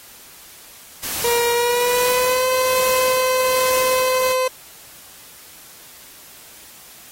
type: noise with tremolo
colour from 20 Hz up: white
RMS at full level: -24 dBFS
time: 1.03-4.33 s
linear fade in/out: 5 ms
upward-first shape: triangle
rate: 1.2 Hz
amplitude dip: 60%
type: tone with pitch glide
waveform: 30% pulse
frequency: 474 to 513.9 Hz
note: A#4 to C5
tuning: +29 to -31 cents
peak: -14 dBFS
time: 1.24-4.48 s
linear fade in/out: 5 ms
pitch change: +140 cents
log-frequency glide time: 1.51-2.47 s
effects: white hiss -43 dBFS RMS until 7.11 s + AAC 48 kbps